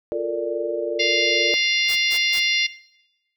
sine chord, Bb major seventh, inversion second, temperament equal with one note detuned, 349.2 / 440 / 462.4 / 587.3 Hz, F4 / A4 / Bb4 / D5, 0 / 0 / -14 / 0 cents, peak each -28 / -30 / -27 / -26 dBFS, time 0.12-1.54 s, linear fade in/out 0 ms
harmonic tone, 698.5 Hz, F5, in tune, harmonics 3 / 4 / 5 / 6 / 7 / 8, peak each -22 / -24 / -26 / -28 / -29 / -30 dBFS, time 0.99-2.67 s, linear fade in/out 10 ms
white noise bursts, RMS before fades -32 dBFS, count 3, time 1.88-2.403 s, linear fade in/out 20 ms, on 81 ms, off 140 ms
effects noise-tail reverb RT60 0.9 s tail -18 dB re dry

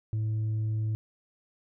triangle tone with tanh clipping, 108.9 Hz, A2, 17 cents flat, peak -27 dBFS, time 0.13-0.95 s, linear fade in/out 0 ms, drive 7 dB, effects none

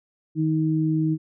sine tone pair together, 156.82 / 315 Hz, D#3 / D#4, +14 / +21 cents, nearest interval octave, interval 1207 cents, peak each -22 dBFS, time 0.35-1.18 s, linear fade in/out 50 ms, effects none

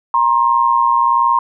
sine tone pair together, 942.7 / 1064 Hz, A#5 / C6, +19 / +29 cents, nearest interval major second, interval 210 cents, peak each -13 dBFS, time 0.14-1.39 s, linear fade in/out 2 ms, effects none

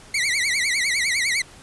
sawtooth tone with vibrato, 2093 Hz, C7, in tune, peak -16 dBFS, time 0.14-1.42 s, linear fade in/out 5 ms, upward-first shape triangle, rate 9.9 Hz, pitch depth 200 cents each way, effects pink hiss -46 dBFS RMS until 1.62 s + resampled to 24000 Hz

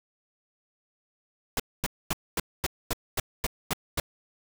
pink noise bursts, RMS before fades -27 dBFS, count 10, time 1.57-4 s, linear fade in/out 2 ms, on 27 ms, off 240 ms, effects none

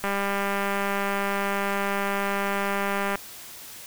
click train, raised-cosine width 0.5 ms, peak -12 dBFS, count 621, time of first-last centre 0.04-3.156 s, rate 199 Hz, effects white hiss -42 dBFS RMS until 3.86 s

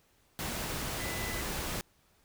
sine tone in noise, 2000 Hz, B6, 21 cents sharp, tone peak -41 dBFS, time 1-1.41 s, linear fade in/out 0 ms, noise pink, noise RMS -36 dBFS, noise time 0.39-1.81 s, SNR -8 dB, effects pink hiss -68 dBFS RMS until 2.24 s

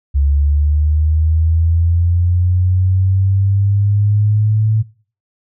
sine linear sweep, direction up, 69.5 to 110 Hz, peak -10 dBFS, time 0.14-4.83 s, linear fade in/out 20 ms, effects noise-tail reverb RT60 0.4 s tail -21 dB re dry

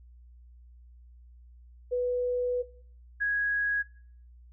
sine tone pair in turn, 493.9 / 1657.8 Hz, B4 / G#6, 0 / -4 cents, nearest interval octave + major sixth, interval 2096 cents, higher second, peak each -25 / -25 dBFS, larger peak neither, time 1.91-2.63 / 3.2-3.83 s, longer first, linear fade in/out 20 ms, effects noise-tail reverb RT60 0.5 s tail -18 dB re dry + added 60 Hz sine -50 dBFS peak until 4.52 s

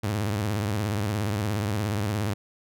sawtooth tone with vibrato, 103.83 Hz, G#2, in tune, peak -21 dBFS, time 0.03-2.34 s, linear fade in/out 10 ms, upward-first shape sine, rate 17 Hz, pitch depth 140 cents each way, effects none

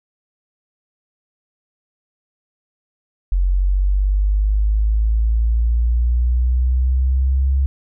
sine linear sweep, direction up, 45 to 67.9 Hz, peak -13 dBFS, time 3.32-7.66 s, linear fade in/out 0 ms, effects none

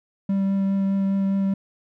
triangle tone with vibrato, 195.3 Hz, G3, 6 cents flat, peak -17 dBFS, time 0.29-1.54 s, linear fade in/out 5 ms, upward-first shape triangle, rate 4.9 Hz, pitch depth 11 cents each way, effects none

